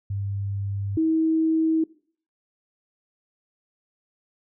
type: tone pair in turn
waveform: sine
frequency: 99.5 / 320.7 Hz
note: G2 / E4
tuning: +26 / -48 cents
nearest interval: octave + minor sixth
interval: 2026 cents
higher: second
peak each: -25 / -18 dBFS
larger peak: second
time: 0.1-0.97 / 0.97-1.84 s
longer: neither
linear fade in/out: 5 ms
effects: noise-tail reverb RT60 0.5 s tail -21 dB re dry